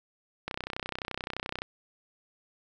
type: click train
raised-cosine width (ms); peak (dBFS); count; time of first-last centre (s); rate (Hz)
0.3; -17; 37; 0.48-1.619; 31.6
effects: none